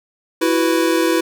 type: chord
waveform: square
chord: E suspended second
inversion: none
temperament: equal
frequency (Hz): 329.6 / 370 / 493.9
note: E4 / F#4 / B4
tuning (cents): 0 / 0 / 0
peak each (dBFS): -17 / -21 / -21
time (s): 0.41-1.21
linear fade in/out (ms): 10
effects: none